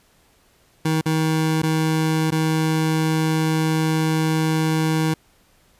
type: tone with dropouts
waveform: 25% pulse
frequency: 158.4 Hz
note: D#3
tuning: 31 cents sharp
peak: -14 dBFS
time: 0.85-5.14 s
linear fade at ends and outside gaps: 5 ms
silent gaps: 1.012-1.058 / 1.62-1.632 / 2.306-2.32 s
effects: pink hiss -58 dBFS RMS until 5.79 s + resampled to 32000 Hz